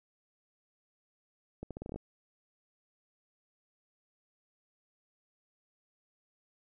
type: accelerating click train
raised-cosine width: 2 ms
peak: -27 dBFS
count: 9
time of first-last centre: 1.63-1.96 s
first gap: 77 ms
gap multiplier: 0.81
effects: none